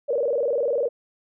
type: tone with vibrato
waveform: sine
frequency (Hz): 522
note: C5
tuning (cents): -4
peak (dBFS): -20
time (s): 0.08-0.89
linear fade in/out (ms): 20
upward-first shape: square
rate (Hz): 20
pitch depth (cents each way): 160
effects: none